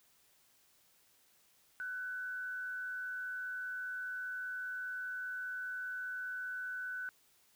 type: tone with frequency modulation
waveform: sine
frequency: 1500 Hz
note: F#6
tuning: 23 cents sharp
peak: -38 dBFS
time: 1.8-7.09 s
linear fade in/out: 0 ms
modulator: 105 Hz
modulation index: 0.38
effects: white hiss -69 dBFS RMS until 7.55 s